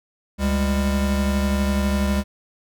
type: tone pair together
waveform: square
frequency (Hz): 70.71 / 200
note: C#2 / G3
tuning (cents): +35 / +35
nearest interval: octave + tritone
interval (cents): 1800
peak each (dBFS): -22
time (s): 0.38-2.24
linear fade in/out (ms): 50
effects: none